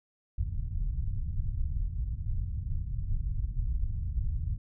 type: low-pass noise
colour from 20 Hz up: pink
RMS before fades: -31 dBFS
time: 0.38-4.58 s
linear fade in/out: 5 ms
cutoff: 110 Hz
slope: 24 dB/octave
effects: none

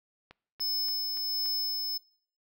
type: click train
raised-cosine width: 0.3 ms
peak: -32 dBFS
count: 5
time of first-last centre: 0.31-1.459 s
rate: 3.48 Hz
type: tone with tremolo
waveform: square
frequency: 5220 Hz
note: E8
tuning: 18 cents flat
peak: -28 dBFS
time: 0.6-1.98 s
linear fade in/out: 10 ms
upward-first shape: sine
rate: 1.4 Hz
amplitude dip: 30%
effects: noise-tail reverb RT60 0.6 s tail -23 dB re dry

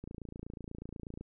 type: click train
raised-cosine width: 3 ms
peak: -30 dBFS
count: 34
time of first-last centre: 0.04-1.21 s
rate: 28.2 Hz
effects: none

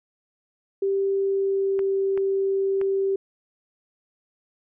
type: tone with pitch glide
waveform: sine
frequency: 392 to 389.5 Hz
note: G4 to G4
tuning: 0 to -11 cents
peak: -20 dBFS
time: 0.82-3.16 s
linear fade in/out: 5 ms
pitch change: -11 cents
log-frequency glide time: 1.13-1.95 s
type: clicks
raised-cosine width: 0.5 ms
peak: -22 dBFS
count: 3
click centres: 1.792 / 2.176 / 2.814 s
effects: none

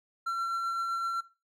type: tone with tremolo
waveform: triangle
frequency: 1358 Hz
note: F6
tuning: 49 cents flat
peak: -26 dBFS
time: 0.26-1.21 s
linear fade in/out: 10 ms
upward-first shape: triangle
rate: 7.8 Hz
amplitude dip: 30%
effects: noise-tail reverb RT60 0.3 s tail -18 dB re dry

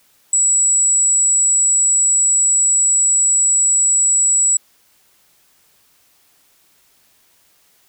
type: tone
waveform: sine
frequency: 7830 Hz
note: B8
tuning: 16 cents flat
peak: -11 dBFS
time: 0.33-4.57 s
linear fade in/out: 2 ms
effects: white hiss -56 dBFS RMS until 7.88 s

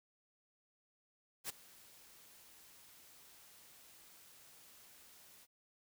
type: noise with ADSR envelope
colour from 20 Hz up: white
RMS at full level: -40 dBFS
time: 1.44-5.47 s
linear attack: 52 ms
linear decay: 15 ms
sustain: -21 dB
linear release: 43 ms
effects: none

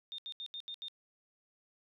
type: tone bursts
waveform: sine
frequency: 3642 Hz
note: A#7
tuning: 41 cents flat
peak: -40 dBFS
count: 6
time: 0.12-0.883 s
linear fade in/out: 0 ms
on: 63 ms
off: 77 ms
effects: none

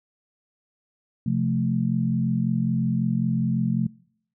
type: chord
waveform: sine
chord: F major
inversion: second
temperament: equal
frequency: 130.81 / 174.61 / 220 Hz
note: C3 / F3 / A3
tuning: 0 / 0 / 0 cents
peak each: -25 dBFS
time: 1.26-3.87 s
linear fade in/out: 5 ms
effects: noise-tail reverb RT60 0.7 s tail -26 dB re dry

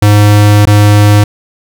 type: tone with dropouts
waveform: square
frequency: 103.83 Hz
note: G#2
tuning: in tune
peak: -3 dBFS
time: 0.02-1.24 s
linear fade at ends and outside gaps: 5 ms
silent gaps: 0.655-0.67 s
effects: none

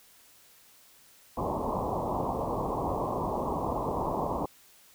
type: low-pass noise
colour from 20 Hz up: white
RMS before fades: -31 dBFS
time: 1.37-4.46 s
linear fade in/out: 5 ms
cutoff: 1100 Hz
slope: 96 dB/octave
effects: white hiss -58 dBFS RMS until 4.94 s

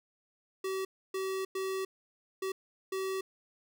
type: tone bursts at uneven times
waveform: square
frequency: 381.9 Hz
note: G4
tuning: 45 cents flat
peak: -33 dBFS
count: 5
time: 0.64-0.85 / 1.14-1.45 / 1.55-1.85 / 2.42-2.52 / 2.92-3.21 s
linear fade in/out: 5 ms
effects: none

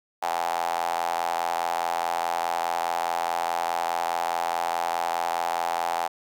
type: tone with high-pass filter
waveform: sawtooth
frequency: 84.8 Hz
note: E2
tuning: 50 cents sharp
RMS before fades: -27 dBFS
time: 0.22-6.08 s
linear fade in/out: 10 ms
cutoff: 790 Hz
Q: 6.3
effects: none

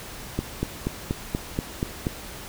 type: click train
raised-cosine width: 3 ms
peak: -11 dBFS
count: 8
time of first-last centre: 0.39-2.069 s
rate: 4.17 Hz
effects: pink hiss -39 dBFS RMS until 2.48 s

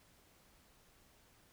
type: silence
effects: pink hiss -67 dBFS RMS until 1.52 s

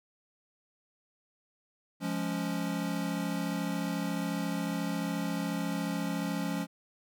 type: chord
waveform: square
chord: Db major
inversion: first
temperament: equal with one note detuned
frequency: 174.61 / 208.7 / 277.2 Hz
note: F3 / Ab3 / Db4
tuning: 0 / +9 / 0 cents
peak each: -35 / -37 / -36 dBFS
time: 2-6.67 s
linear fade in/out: 50 ms
effects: none

